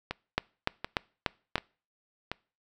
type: two click trains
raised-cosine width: 0.3 ms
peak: -9 / -16 dBFS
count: 5 / 4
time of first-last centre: 0.38-1.556 / 0.11-2.316 s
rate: 3.4 / 1.36 Hz
effects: noise-tail reverb RT60 0.4 s tail -25 dB re dry